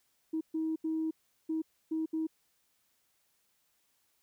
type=tone bursts at uneven times; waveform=sine; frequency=318.7 Hz; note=D#4; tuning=42 cents sharp; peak=-29 dBFS; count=6; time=0.33-0.41 / 0.54-0.76 / 0.84-1.11 / 1.49-1.62 / 1.91-2.06 / 2.13-2.27 s; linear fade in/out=10 ms; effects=tanh soft clip ceiling -25 dBFS + white hiss -74 dBFS RMS until 4.22 s